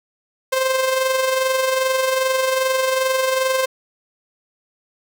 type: tone with amplitude modulation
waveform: sawtooth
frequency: 523.3 Hz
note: C5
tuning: in tune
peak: -11 dBFS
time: 0.52-3.66 s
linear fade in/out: 10 ms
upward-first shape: sine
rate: 22.5 Hz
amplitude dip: 45%
effects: none